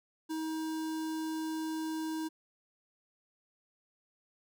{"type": "tone with notch filter", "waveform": "square", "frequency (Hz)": 317.3, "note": "D#4", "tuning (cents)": 34, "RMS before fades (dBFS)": -36, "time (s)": [0.29, 2.29], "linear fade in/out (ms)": 20, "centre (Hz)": 2300, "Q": 1.5, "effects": []}